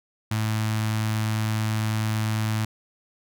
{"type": "tone with notch filter", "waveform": "sawtooth", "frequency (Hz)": 109, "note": "A2", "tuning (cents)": -16, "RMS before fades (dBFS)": -25, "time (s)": [0.31, 2.65], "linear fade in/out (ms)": 5, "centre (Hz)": 460, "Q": 0.76, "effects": []}